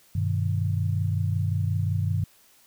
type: chord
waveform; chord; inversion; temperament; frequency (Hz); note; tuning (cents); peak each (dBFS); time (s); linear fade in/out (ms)
sine; G augmented; none; equal; 98 / 123.47 / 155.56; G2 / B2 / D#3; 0 / 0 / 0; -24 / -30 / -29; 0.15-2.24; 5
effects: white hiss -58 dBFS RMS until 2.66 s